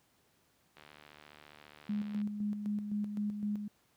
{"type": "click train", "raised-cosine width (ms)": 0.3, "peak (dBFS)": -37, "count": 109, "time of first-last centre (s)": [0.77, 2.216], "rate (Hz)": 74.7}
{"type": "tone with tremolo", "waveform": "sine", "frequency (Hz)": 207.7, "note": "G#3", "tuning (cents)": 0, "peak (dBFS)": -31, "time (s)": [1.89, 3.68], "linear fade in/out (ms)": 5, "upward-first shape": "square", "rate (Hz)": 3.9, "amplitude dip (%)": 50}
{"effects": ["pink hiss -71 dBFS RMS until 3.96 s", "high-pass 80 Hz 12 dB/octave"]}